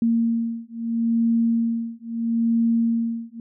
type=beating tone pair; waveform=sine; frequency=230 / 230.76 Hz; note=A#3 / A#3; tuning=-23 / -17 cents; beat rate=0.76 Hz; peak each=-22 dBFS; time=0.02-3.4 s; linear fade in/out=2 ms; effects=none